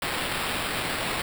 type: noise with sample-and-hold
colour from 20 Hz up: blue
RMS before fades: -29 dBFS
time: 0.02-1.22 s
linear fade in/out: 2 ms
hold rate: 6300 Hz
effects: none